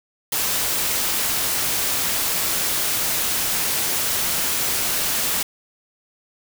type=noise; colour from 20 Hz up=white; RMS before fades=-22 dBFS; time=0.32-5.43 s; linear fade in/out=5 ms; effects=none